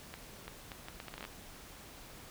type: accelerating click train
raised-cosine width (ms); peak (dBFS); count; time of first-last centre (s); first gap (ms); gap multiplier
0.3; -27; 12; 0.14-1.251; 340; 0.7
effects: pink hiss -52 dBFS RMS until 2.3 s